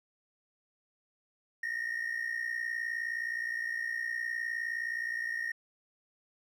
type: ring-modulated tone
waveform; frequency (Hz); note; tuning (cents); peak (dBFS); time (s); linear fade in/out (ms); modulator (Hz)
triangle; 1856; A#6; -8; -27; 1.63-5.52; 2; 29.7
effects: tanh soft clip ceiling -25 dBFS